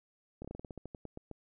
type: slowing click train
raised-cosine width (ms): 2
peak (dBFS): -30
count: 14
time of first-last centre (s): 0.42-1.313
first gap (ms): 26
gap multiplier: 1.15
effects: none